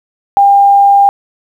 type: tone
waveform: sine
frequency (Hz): 800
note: G5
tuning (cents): +35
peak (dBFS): -3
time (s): 0.37-1.09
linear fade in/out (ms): 0
effects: 7-bit